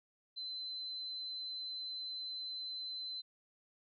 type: tone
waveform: sine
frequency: 4055 Hz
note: B7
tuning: 45 cents sharp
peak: -40 dBFS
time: 0.36-3.22 s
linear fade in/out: 20 ms
effects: none